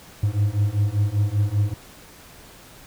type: beating tone pair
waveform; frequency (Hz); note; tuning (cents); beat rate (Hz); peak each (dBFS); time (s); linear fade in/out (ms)
triangle; 100.5 / 105.6; G2 / G#2; +44 / +29; 5.1; -20 / -19; 0.23-1.74; 5
effects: pink hiss -46 dBFS RMS until 2.86 s